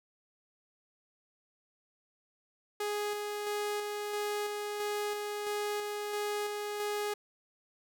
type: tone with tremolo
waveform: sawtooth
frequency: 415.3 Hz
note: G#4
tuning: in tune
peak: -28 dBFS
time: 2.8-7.14 s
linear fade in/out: 5 ms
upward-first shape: square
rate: 1.5 Hz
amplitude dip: 30%
effects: none